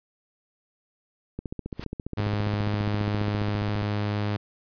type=click train; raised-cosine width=3 ms; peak=-19 dBFS; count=37; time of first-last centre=1.39-3.822 s; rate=14.8 Hz
type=noise with exponential growth; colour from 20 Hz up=pink; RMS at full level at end=-34 dBFS; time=1.72-1.84 s; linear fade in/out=1 ms; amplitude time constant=25 ms
type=tone; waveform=sawtooth; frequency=103.83 Hz; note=G#2; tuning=in tune; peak=-21 dBFS; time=2.17-4.37 s; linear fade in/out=10 ms
effects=resampled to 11025 Hz